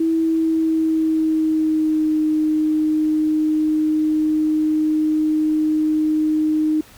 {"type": "tone with pitch glide", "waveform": "sine", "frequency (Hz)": [325.5, 309.2], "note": ["E4", "D#4"], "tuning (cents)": [-22, -11], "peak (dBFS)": -15, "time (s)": [0, 6.81], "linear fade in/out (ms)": 5, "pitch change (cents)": -89, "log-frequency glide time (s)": [0.11, 2.22], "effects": ["pink hiss -46 dBFS RMS until 6.97 s"]}